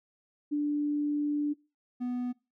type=tone pair in turn; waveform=sine / triangle; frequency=293.7 / 247 Hz; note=D4 / B3; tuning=0 / 0 cents; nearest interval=minor third; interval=300 cents; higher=first; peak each=-26 / -28 dBFS; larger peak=first; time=0.51-1.54 / 2-2.33 s; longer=first; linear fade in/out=20 ms; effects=noise-tail reverb RT60 0.3 s tail -23 dB re dry